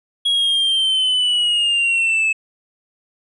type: linear sweep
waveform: triangle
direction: down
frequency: 3322 to 2597 Hz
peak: -13 dBFS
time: 0.25-2.33 s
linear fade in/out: 10 ms
effects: resampled to 24000 Hz

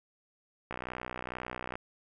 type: click train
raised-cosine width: 0.5 ms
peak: -22 dBFS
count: 66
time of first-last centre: 0.71-1.755 s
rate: 62.2 Hz
effects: none

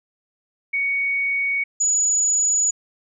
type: tone pair in turn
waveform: sine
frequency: 2234 / 6891 Hz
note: C#7 / A8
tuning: +13 / -37 cents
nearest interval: octave + minor sixth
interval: 1950 cents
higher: second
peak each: -19 / -16 dBFS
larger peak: second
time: 0.73-1.64 / 1.8-2.71 s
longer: neither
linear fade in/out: 10 ms
effects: none

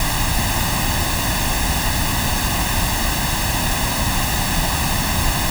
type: noise with comb filter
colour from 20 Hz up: pink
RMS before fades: -19 dBFS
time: 0-5.5 s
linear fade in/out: 2 ms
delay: 1.1 ms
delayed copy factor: +0.7
effects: none

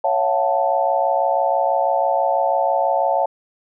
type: chord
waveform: sine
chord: F# minor seventh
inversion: second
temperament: equal with one note detuned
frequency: 554.4 / 673.9 / 740 / 880 Hz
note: C#5 / E5 / F#5 / A5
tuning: 0 / +38 / 0 / 0 cents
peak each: -21 dBFS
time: 0.04-3.26 s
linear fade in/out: 5 ms
effects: none

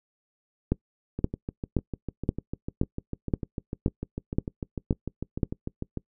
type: two click trains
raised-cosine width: 3 ms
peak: -9 / -18 dBFS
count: 10 / 33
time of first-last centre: 0.72-5.432 / 1.19-5.973 s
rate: 1.91 / 6.69 Hz
effects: noise-tail reverb RT60 0.1 s tail -23 dB re dry

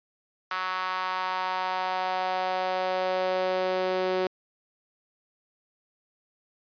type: tone with high-pass filter sweep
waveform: sawtooth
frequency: 185.4 Hz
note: F#3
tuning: 4 cents sharp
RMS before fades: -28 dBFS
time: 0.51-4.27 s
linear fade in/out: 2 ms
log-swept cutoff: 1200 to 420 Hz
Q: 3.1
effects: resampled to 11025 Hz

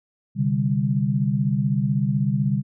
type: chord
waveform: sine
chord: C suspended second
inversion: none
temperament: equal with one note detuned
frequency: 130.81 / 146.83 / 198.5 Hz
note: C3 / D3 / G3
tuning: 0 / 0 / +22 cents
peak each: -23 dBFS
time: 0.35-2.63 s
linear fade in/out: 50 ms
effects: none

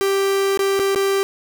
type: tone with dropouts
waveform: 45% pulse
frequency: 392 Hz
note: G4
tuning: in tune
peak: -16 dBFS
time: 0.01-1.23 s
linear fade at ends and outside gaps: 0 ms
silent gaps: 0.574-0.592 / 0.792-0.797 / 0.948-0.959 s
effects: none

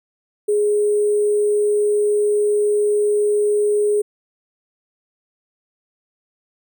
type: tone with sample-and-hold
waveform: sine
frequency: 416.4 Hz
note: G#4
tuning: 5 cents sharp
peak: -14 dBFS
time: 0.48-4.02 s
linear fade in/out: 10 ms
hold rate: 8820 Hz
effects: none

